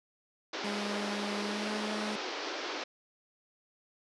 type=band-pass noise; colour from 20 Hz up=pink; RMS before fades=-38 dBFS; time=0.53-2.84 s; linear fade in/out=5 ms; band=290 to 5700 Hz; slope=48 dB/octave
type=tone with pitch glide; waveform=sawtooth; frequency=205.4 to 211.8 Hz; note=G#3 to G#3; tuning=-19 to +34 cents; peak=-31 dBFS; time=0.64-2.16 s; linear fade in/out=5 ms; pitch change=+53 cents; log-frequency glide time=1.44-1.7 s
effects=resampled to 24000 Hz